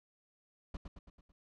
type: noise with echo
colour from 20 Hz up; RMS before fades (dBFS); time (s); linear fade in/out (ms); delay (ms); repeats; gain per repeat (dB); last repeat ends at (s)
brown; -40; 0.74-0.77; 5; 110; 5; -5; 1.32
effects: low-pass 5000 Hz 12 dB/octave